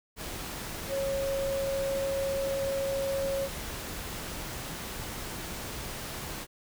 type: tone in noise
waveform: sine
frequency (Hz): 547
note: C#5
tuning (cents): -23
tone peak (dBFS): -28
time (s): 0.88-3.49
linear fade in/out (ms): 50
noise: pink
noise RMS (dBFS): -38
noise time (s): 0.16-6.47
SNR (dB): +7
effects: none